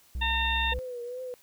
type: tone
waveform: triangle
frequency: 62.7 Hz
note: B1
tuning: 27 cents sharp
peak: -28 dBFS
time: 0.15-0.79 s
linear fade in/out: 0 ms
type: harmonic tone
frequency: 909 Hz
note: A#5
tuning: 44 cents flat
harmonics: 1 / 2 / 3 / 4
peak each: -31 / -31 / -31 / -31 dBFS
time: 0.21-0.74 s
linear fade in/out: 10 ms
type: tone with vibrato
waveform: sine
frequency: 494.3 Hz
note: B4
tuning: 1 cent sharp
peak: -34 dBFS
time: 0.72-1.34 s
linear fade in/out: 0 ms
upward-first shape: triangle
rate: 2.5 Hz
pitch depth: 75 cents each way
effects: white hiss -60 dBFS RMS until 1.42 s